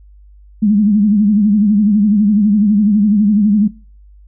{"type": "tone with vibrato", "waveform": "sine", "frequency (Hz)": 207.7, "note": "G#3", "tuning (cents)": 0, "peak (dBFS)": -8, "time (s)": [0.62, 3.68], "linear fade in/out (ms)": 10, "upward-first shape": "sine", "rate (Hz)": 12, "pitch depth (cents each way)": 85, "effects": ["noise-tail reverb RT60 0.4 s tail -22 dB re dry", "added 50 Hz sine -39 dBFS peak until 4.27 s"]}